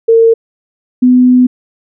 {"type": "tone pair in turn", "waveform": "sine", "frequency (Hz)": [455.3, 250.7], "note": ["A#4", "B3"], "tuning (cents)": [-41, 26], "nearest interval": "minor seventh", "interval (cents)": 1033, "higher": "first", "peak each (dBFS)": -3, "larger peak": "neither", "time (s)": [[0.08, 0.34], [1.02, 1.47]], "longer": "second", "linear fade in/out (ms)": 10, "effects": []}